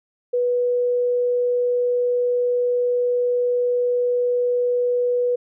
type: tone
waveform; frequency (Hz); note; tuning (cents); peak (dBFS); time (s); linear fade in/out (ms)
sine; 490; B4; -14; -17; 0.33-5.36; 10
effects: none